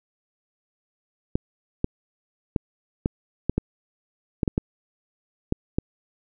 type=clicks; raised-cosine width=3 ms; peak=-8 dBFS; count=11; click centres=1.355 / 1.844 / 2.562 / 3.059 / 3.496 / 3.58 / 4.432 / 4.478 / 4.579 / 5.524 / 5.785 s; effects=none